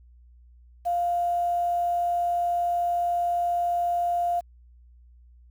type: tone with quantisation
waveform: sine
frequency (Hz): 698.5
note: F5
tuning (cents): 0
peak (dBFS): -22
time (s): 0.85-4.41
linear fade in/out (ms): 20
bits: 8
effects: added 60 Hz sine -50 dBFS peak until 5.5 s